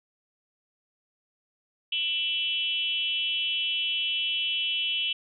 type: tone with frequency modulation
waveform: sine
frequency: 2990 Hz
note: F#7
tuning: 17 cents sharp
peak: -25 dBFS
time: 1.92-5.13 s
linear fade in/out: 5 ms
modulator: 309 Hz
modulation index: 1
effects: none